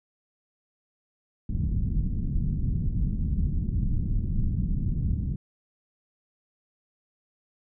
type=low-pass noise; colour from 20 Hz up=pink; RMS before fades=-26 dBFS; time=1.49-5.36 s; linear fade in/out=5 ms; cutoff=200 Hz; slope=24 dB/octave; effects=none